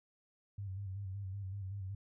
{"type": "tone with vibrato", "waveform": "sine", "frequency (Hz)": 97.4, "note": "G2", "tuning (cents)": -11, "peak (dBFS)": -39, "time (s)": [0.58, 1.95], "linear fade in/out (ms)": 5, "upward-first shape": "square", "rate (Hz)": 5.3, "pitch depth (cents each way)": 53, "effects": []}